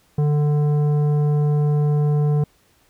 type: tone with tanh clipping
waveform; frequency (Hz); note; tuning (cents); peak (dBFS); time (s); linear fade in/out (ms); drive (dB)
sine; 147.9; D3; +13; -17; 0.18-2.44; 5; 11
effects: pink hiss -59 dBFS RMS until 2.89 s